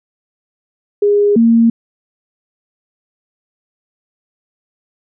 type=tone pair in turn; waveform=sine; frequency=410 / 230.1 Hz; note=G#4 / A#3; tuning=-22 / -22 cents; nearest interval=minor seventh; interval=1000 cents; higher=first; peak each=-8 / -6 dBFS; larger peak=second; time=1.02-1.36 / 1.36-1.7 s; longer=neither; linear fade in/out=5 ms; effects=none